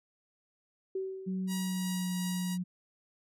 sine tone with exponential decay, 381.2 Hz, G4, 48 cents flat, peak -30 dBFS, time 0.95-1.92 s, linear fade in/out 5 ms, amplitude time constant 210 ms
sine tone with pitch glide, 187.1 to 180.41 Hz, F#3 to F#3, +20 to -43 cents, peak -31 dBFS, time 1.26-2.64 s, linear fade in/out 20 ms, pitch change -63 cents, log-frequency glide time 1.48-2.13 s
5% pulse tone with tremolo, 957 Hz, A#5, 45 cents sharp, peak -26 dBFS, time 1.47-2.58 s, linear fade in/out 50 ms, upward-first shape triangle, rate 2.8 Hz, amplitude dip 30%
effects none

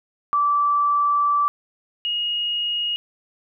sine tone pair in turn, 1162 / 2874 Hz, D6 / F7, -19 / +49 cents, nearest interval octave + major third, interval 1568 cents, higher second, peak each -16 / -21 dBFS, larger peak first, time 0.33-1.48 / 2.05-2.96 s, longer first, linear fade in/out 0 ms, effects none

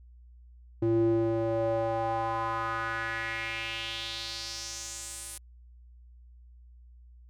square tone with band-pass filter sweep, 113.4 Hz, A#2, 47 cents flat, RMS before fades -31 dBFS, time 0.82-5.38 s, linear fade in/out 5 ms, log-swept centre 290 to 10000 Hz, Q 3.3, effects added 60 Hz sine -50 dBFS peak until 7.29 s

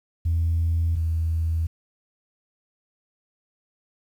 sine tone pair in turn, 83 / 81.53 Hz, E2 / E2, +12 / -19 cents, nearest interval unison, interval 31 cents, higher first, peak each -18 / -20 dBFS, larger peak first, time 0.25-0.96 / 0.96-1.67 s, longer neither, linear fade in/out 10 ms, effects tanh soft clip ceiling -16 dBFS + 9-bit

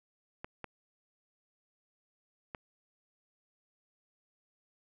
clicks, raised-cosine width 0.5 ms, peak -25 dBFS, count 3, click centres 0.445 / 0.643 / 2.548 s, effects none

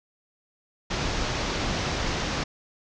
pink low-pass noise, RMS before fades -28 dBFS, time 0.9-2.44 s, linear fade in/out 10 ms, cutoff 6400 Hz, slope 48 dB/octave, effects none

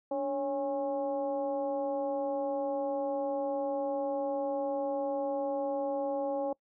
sine tone with frequency modulation, 554.4 Hz, C#5, in tune, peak -29 dBFS, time 0.11-6.53 s, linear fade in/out 5 ms, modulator 266 Hz, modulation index 0.89, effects noise-tail reverb RT60 0.1 s tail -24 dB re dry + high-pass 80 Hz 12 dB/octave

